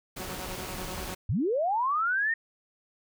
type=noise; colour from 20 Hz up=pink; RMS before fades=-38 dBFS; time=0.16-1.15 s; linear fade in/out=10 ms
type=tone bursts; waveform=10% pulse; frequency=185 Hz; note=F#3; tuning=in tune; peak=-30 dBFS; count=10; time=0.19-1.144 s; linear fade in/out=2 ms; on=72 ms; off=26 ms
type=linear sweep; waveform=sine; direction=up; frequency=74.7 to 1864.7 Hz; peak=-24 dBFS; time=1.29-2.34 s; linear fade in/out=5 ms
effects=none